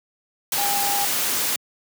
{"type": "tone in noise", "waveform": "sine", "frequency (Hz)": 808, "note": "G#5", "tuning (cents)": -48, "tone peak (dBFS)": -24, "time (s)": [0.58, 1.05], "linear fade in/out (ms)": 2, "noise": "white", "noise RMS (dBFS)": -23, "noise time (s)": [0.52, 1.56], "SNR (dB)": -4, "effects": ["high-pass 150 Hz 12 dB/octave"]}